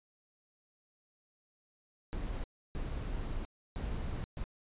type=noise bursts at uneven times; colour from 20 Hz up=brown; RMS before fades=-37 dBFS; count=4; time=2.13-2.44 / 2.75-3.45 / 3.76-4.24 / 4.37-4.44 s; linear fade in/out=0 ms; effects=resampled to 8000 Hz